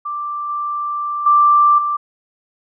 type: tone with level steps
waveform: sine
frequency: 1177 Hz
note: D6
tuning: 3 cents sharp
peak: -21 / -19 / -8 / -16 dBFS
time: 0.05-1.97 s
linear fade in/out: 10 ms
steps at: 0.49 / 1.26 / 1.78 s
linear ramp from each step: 5 ms
effects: none